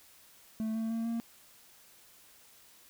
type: tone with pitch steps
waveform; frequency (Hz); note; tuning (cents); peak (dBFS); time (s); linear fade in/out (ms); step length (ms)
triangle; 220 / 223.6 / 227.2 / 230.9; A3 / A3 / A#3 / A#3; 0 / +28 / -44 / -16; -29; 0.6-1.2; 0; 150
effects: white hiss -59 dBFS RMS until 2.89 s